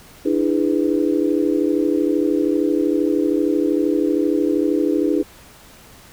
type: chord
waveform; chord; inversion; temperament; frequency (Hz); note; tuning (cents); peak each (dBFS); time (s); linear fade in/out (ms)
sine; E dominant seventh; third; just; 296.7 / 329.6 / 412 / 494.4; D4 / E4 / G#4 / B4; +18 / 0 / -14 / +2; -19 / -20 / -22 / -25; 0.25-5.23; 10
effects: pink hiss -45 dBFS RMS until 6.12 s